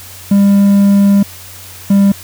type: tone pair in turn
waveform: triangle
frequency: 199.9 / 198.63 Hz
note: G3 / G3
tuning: +34 / +23 cents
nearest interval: unison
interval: 11 cents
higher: first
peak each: -3 dBFS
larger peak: neither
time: 0.31-1.23 / 1.9-2.12 s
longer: first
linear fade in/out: 5 ms
effects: added 92 Hz sine -37 dBFS peak until 2.23 s + white hiss -33 dBFS RMS until 2.23 s